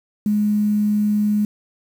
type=tone with quantisation; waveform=sine; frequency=209.2 Hz; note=G#3; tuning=13 cents sharp; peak=-15 dBFS; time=0.26-1.45 s; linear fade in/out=2 ms; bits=7; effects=none